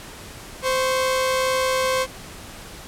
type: tone pair together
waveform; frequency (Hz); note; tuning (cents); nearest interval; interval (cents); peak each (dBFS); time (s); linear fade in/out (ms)
sawtooth; 519.1 / 1100; C5 / C#6; -14 / -14; octave + minor second; 1300; -16 / -23; 0.62-2.07; 50
effects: pink hiss -39 dBFS RMS until 2.87 s + low-pass 12000 Hz 12 dB/octave